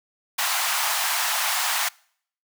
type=high-pass noise; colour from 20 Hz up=pink; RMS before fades=-24 dBFS; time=0.38-1.89 s; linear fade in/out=10 ms; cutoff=730 Hz; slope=48 dB/octave; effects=noise-tail reverb RT60 0.6 s tail -25 dB re dry